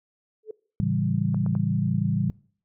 sine tone with exponential growth, 433.3 Hz, A4, 27 cents flat, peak -28 dBFS, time 0.43-0.51 s, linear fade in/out 5 ms, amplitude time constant 16 ms
sine chord, A dominant seventh, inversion none, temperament equal, 110 / 138.59 / 164.81 / 196 Hz, A2 / C#3 / E3 / G3, 0 / 0 / 0 / 0 cents, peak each -27 dBFS, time 0.8-2.3 s, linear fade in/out 0 ms
clicks, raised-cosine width 1 ms, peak -25 dBFS, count 3, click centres 1.345 / 1.463 / 1.552 s
effects noise-tail reverb RT60 0.5 s tail -23 dB re dry

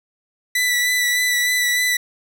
sawtooth tone with vibrato, 1975.5 Hz, B6, in tune, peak -13 dBFS, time 0.55-1.97 s, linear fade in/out 5 ms, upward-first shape sine, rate 3.3 Hz, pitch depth 19 cents each way, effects none

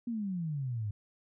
sine exponential sweep, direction down, 243.1 to 100 Hz, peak -32 dBFS, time 0.07-0.91 s, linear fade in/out 5 ms, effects none

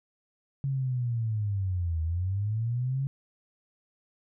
sine linear two-way sweep, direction down then up, 139 to 79.1 to 139 Hz, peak -26 dBFS, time 0.64-3.07 s, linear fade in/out 0 ms, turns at 2.02 s, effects none

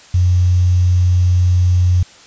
sine tone with quantisation, 90 Hz, F#2, 47 cents flat, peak -9 dBFS, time 0.14-2.03 s, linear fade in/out 5 ms, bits 6, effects white hiss -42 dBFS RMS until 2.26 s + resampled to 16000 Hz

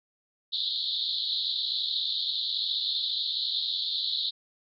pink band-pass noise, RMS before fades -30 dBFS, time 0.52-4.31 s, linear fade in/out 20 ms, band 3500 to 4300 Hz, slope 96 dB/octave, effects none

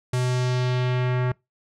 square tone with low-pass filter sweep, 125.7 Hz, B2, 31 cents sharp, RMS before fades -23 dBFS, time 0.13-1.32 s, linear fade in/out 5 ms, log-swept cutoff 9500 to 1700 Hz, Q 1.3, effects noise-tail reverb RT60 0.2 s tail -24 dB re dry

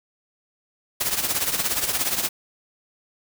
white noise with tremolo, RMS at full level -21 dBFS, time 1-2.29 s, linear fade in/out 10 ms, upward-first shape triangle, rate 17 Hz, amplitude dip 75%, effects none

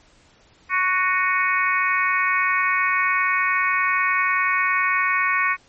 harmonic tone with a mistuned harmonic, 370 Hz, F#4, in tune, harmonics 3 / 4 / 5 / 6 / 7, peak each -22 / -26 / -23 / -23 / -28 dBFS, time 0.69-5.57 s, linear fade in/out 50 ms, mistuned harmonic 7, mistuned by -59 cents, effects pink hiss -55 dBFS RMS until 5.68 s + MP3 32 kbps

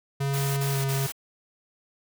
square tone with pitch glide, 138.6 to 136.3 Hz, C#3 to C#3, 0 to -29 cents, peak -25 dBFS, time 0.2-1.07 s, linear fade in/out 10 ms, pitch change -29 cents, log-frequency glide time 0.72-0.78 s
white noise bursts, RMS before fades -34 dBFS, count 3, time 0.33-1.122 s, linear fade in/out 10 ms, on 240 ms, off 36 ms
effects none

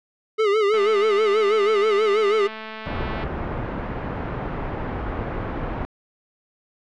square tone with vibrato, 418.7 Hz, G#4, 14 cents sharp, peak -17 dBFS, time 0.38-2.48 s, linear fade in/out 20 ms, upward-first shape sine, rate 6.2 Hz, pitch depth 99 cents each way
click train, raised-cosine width 0.3 ms, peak -18 dBFS, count 548, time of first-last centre 0.74-3.238 s, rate 219 Hz
pink low-pass noise, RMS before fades -28 dBFS, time 2.86-5.85 s, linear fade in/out 0 ms, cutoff 1400 Hz, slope 12 dB/octave
effects low-pass 3000 Hz 12 dB/octave

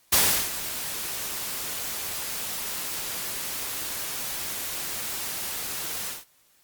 white noise with ADSR envelope, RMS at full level -18 dBFS, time 0.12-6.25 s, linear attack 10 ms, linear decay 360 ms, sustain -14 dB, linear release 180 ms, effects white hiss -62 dBFS RMS until 6.63 s + Opus 48 kbps

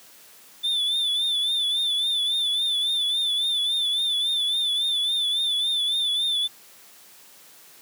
triangle tone with vibrato, 3525 Hz, A7, 2 cents sharp, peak -20 dBFS, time 0.63-6.48 s, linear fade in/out 20 ms, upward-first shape triangle, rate 3.6 Hz, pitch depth 76 cents each way, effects white hiss -50 dBFS RMS until 7.81 s + high-pass 150 Hz 12 dB/octave

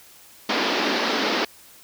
pink band-pass noise, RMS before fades -23 dBFS, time 0.49-1.45 s, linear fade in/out 5 ms, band 220 to 5300 Hz, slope 48 dB/octave, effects white hiss -49 dBFS RMS until 1.83 s

